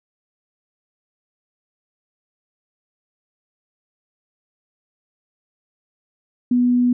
sine tone, 245.8 Hz, B3, 8 cents flat, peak -13 dBFS, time 6.51-6.93 s, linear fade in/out 5 ms, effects none

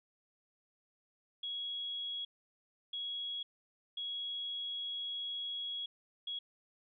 sine tone bursts at uneven times, 3327 Hz, G#7, 2 cents sharp, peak -37 dBFS, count 4, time 1.43-2.25 / 2.93-3.43 / 3.97-5.86 / 6.27-6.39 s, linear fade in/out 5 ms, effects none

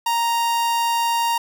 45% pulse tone, 932.3 Hz, A#5, in tune, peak -18 dBFS, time 0.06-1.38 s, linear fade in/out 5 ms, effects none

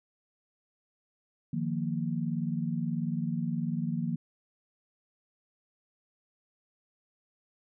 sine chord, Eb suspended second, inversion none, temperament equal with one note detuned, 154.67 / 174.61 / 233.1 Hz, Eb3 / F3 / Bb3, -10 / 0 / 0 cents, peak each -33 dBFS, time 1.53-4.16 s, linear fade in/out 5 ms, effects none

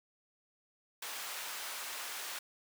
pink high-pass noise, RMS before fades -42 dBFS, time 1.02-2.39 s, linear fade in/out 5 ms, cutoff 1000 Hz, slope 12 dB/octave, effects none

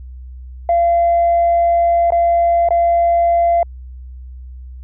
sine tone with dropouts, 685 Hz, F5, 34 cents flat, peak -9 dBFS, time 0.69-3.63 s, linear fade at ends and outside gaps 2 ms, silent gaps 2.105-2.121 / 2.688-2.706 s, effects tanh soft clip ceiling -7 dBFS + added 63 Hz sine -30 dBFS peak until 4.83 s

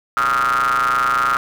45% pulse ring-modulated tone, 63 Hz, B1, 35 cents sharp, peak -12 dBFS, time 0.17-1.37 s, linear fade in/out 0 ms, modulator 1310 Hz, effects none

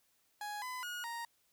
30% pulse tone with pitch steps, 832 / 1008 / 1444 / 934 Hz, G#5 / B5 / F#6 / A#5, +3 / +35 / -43 / +3 cents, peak -37 dBFS, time 0.41-1.25 s, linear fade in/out 2 ms, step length 210 ms, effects white hiss -74 dBFS RMS until 1.52 s

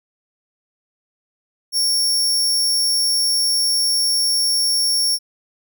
sawtooth tone, 5490 Hz, F8, 31 cents flat, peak -13 dBFS, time 1.72-5.19 s, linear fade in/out 50 ms, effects none

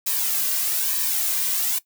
blue noise with flanger, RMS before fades -23 dBFS, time 0.06-1.79 s, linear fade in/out 10 ms, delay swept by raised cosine 1.4 to 2.32 ms, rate 1.1 Hz, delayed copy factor -0.65, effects noise-tail reverb RT60 0.1 s tail -18 dB re dry

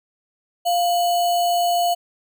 sine tone with sample-and-hold, 698.5 Hz, F5, in tune, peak -16 dBFS, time 0.65-1.95 s, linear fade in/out 20 ms, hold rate 3675 Hz, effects none

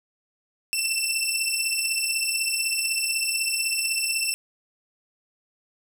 15% pulse beating tone pair, 2669 / 2685 Hz, E7 / E7, +21 / +31 cents, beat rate 16 Hz, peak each -19 dBFS, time 0.73-4.34 s, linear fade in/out 0 ms, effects none

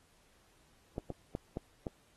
clicks, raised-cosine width 2 ms, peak -23 dBFS, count 5, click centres 0.981 / 1.103 / 1.351 / 1.571 / 1.868 s, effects pink hiss -68 dBFS RMS until 2.16 s + AAC 32 kbps

